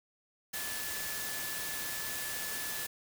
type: tone in noise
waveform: sine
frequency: 1733 Hz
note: A6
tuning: 27 cents flat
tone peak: -43 dBFS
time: 0.53-2.87 s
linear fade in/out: 10 ms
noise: white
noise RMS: -38 dBFS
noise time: 0.53-2.87 s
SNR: -8 dB
effects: none